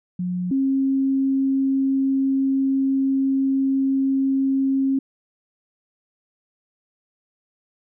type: tone pair in turn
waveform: sine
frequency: 179.8 / 269.4 Hz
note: F#3 / C#4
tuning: -49 / -49 cents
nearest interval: perfect fifth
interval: 700 cents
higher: second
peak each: -22 / -17 dBFS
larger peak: second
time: 0.19-0.51 / 0.51-4.99 s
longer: second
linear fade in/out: 5 ms
effects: none